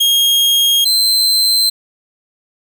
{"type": "tone pair in turn", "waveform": "40% pulse", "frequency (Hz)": [3255, 4101], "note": ["G#7", "C8"], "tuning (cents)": [-36, -36], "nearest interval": "major third", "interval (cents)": 400, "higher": "second", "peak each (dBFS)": [-9, -9], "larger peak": "neither", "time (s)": [[0, 0.85], [0.85, 1.7]], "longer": "neither", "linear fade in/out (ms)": 10, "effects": []}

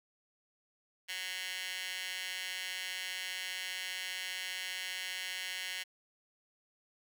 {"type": "tone with high-pass filter", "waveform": "15% pulse", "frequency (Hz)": 185, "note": "F#3", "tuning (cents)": 0, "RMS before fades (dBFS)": -40, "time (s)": [1.08, 5.84], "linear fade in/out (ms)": 20, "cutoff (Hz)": 2400, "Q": 2.5, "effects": []}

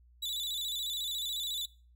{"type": "tone with vibrato", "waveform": "40% pulse", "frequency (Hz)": 3698, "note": "A#7", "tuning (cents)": -15, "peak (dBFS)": -32, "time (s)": [0.22, 1.66], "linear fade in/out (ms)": 10, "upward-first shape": "square", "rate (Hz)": 14, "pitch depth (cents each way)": 88, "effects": ["noise-tail reverb RT60 0.4 s tail -22 dB re dry", "added 60 Hz sine -58 dBFS peak until 1.95 s"]}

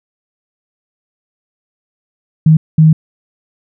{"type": "tone bursts at uneven times", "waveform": "sine", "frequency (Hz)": 157.6, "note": "D#3", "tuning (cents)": 23, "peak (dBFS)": -3, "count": 2, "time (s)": [[2.46, 2.57], [2.78, 2.93]], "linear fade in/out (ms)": 5, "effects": []}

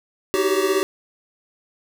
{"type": "tone cluster", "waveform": "square", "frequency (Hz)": [313.2, 378.9, 395.1, 561], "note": ["D#4", "F#4", "G4", "C#5"], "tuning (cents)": [11, 41, 14, 21], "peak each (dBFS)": [-29, -21, -23, -29], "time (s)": [0.34, 0.83], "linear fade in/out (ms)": 0, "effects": []}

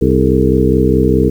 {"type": "harmonic tone with a mistuned harmonic", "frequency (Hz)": 64.6, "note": "C2", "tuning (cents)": -21, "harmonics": [1, 2, 3, 4, 5, 6, 7], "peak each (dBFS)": [-16, -16, -16, -16, -16, -16, -16], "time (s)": [0.01, 1.3], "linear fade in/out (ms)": 10, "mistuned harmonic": 6, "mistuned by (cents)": 85, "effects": ["7-bit"]}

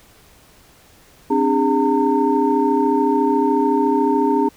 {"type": "tone cluster", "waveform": "sine", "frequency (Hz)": [263.5, 297.4, 406.8, 911], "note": ["C4", "D4", "G#4", "A#5"], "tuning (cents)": [12, 22, -36, -40], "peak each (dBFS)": -19, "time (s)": [1.3, 4.49], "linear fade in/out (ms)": 10, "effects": ["tanh soft clip ceiling -4 dBFS", "pink hiss -50 dBFS RMS until 4.56 s"]}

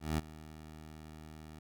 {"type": "tone with ADSR envelope", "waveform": "15% pulse", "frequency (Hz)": 77.7, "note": "D#2", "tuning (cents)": -2, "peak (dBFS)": -23, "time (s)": [0, 1.59], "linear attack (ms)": 180, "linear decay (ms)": 25, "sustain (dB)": -19, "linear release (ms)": 3, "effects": []}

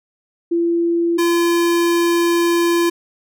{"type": "tone pair in turn", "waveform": ["sine", "square"], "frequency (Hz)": [339.6, 341.8], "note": ["F4", "F4"], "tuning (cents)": [-48, -37], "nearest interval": "unison", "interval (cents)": 11, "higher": "second", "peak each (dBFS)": -14, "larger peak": "neither", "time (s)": [[0.51, 1.18], [1.18, 2.9]], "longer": "second", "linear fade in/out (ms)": 10, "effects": []}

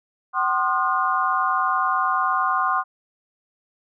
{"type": "tone cluster", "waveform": "sine", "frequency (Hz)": [758, 1053, 1222, 1434], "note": ["F#5", "C6", "D#6", "F6"], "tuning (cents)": [42, 11, -32, 45], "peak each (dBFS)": [-26, -22, -23, -27], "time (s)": [0.33, 2.84], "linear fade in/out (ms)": 50, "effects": []}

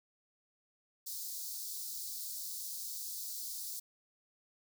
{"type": "high-pass noise", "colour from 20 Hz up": "white", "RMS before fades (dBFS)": -42, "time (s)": [1.06, 3.8], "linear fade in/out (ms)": 10, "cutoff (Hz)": 4100, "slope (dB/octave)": 48, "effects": []}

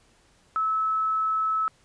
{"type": "tone", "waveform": "sine", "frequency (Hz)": 1300, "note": "E6", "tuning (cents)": -24, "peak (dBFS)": -22, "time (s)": [0.56, 1.68], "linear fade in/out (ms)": 0, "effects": ["pink hiss -61 dBFS RMS until 1.84 s", "resampled to 22050 Hz"]}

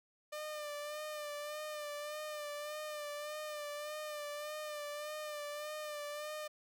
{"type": "tone with vibrato", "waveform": "sawtooth", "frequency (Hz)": 598, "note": "D5", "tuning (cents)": 31, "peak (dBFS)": -37, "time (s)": [0.32, 6.48], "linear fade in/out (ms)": 10, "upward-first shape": "sine", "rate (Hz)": 1.7, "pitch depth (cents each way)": 38, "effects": []}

